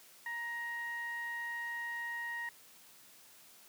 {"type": "tone with low-pass filter", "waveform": "sawtooth", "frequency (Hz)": 940, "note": "A#5", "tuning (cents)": 14, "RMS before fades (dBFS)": -40, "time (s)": [0.26, 2.49], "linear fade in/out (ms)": 2, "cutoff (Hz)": 1900, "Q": 6.6, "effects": ["white hiss -59 dBFS RMS until 3.68 s", "high-pass 100 Hz 12 dB/octave"]}